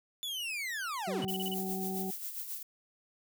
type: linear sweep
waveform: 40% pulse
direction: down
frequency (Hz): 3515 to 98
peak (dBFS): -34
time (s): 0.23-1.25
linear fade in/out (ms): 0
type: harmonic tone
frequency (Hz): 190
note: F#3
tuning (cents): +46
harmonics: 1 / 2 / 4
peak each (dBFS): -36 / -39 / -42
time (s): 1.07-2.11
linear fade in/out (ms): 10
type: tone bursts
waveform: triangle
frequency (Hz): 2960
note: F#7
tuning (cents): 0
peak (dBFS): -35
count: 6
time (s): 1.22-1.541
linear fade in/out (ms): 2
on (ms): 26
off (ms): 33
type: noise with tremolo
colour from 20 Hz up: violet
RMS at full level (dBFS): -38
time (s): 1.28-2.63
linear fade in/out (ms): 5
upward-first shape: sine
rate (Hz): 7.4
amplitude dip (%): 55
effects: none